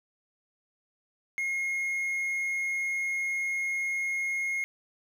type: tone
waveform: triangle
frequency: 2151 Hz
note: C7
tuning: 47 cents sharp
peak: -26 dBFS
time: 1.38-4.64 s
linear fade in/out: 0 ms
effects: none